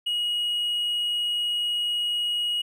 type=tone with hard clipping; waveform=sine; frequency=2896 Hz; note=F#7; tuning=38 cents flat; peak=-24 dBFS; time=0.06-2.62 s; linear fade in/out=10 ms; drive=2 dB; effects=none